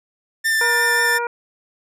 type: tone with vibrato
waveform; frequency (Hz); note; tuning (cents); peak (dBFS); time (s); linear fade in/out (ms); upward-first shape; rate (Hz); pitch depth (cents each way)
45% pulse; 1786; A6; +25; -16; 0.44-1.19; 20; triangle; 5.6; 14
type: harmonic tone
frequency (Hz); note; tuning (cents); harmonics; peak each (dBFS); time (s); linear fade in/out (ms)
475.4; A#4; +34; 1 / 2 / 3 / 4 / 5; -25 / -24 / -26 / -39 / -34; 0.61-1.27; 2
effects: resampled to 32000 Hz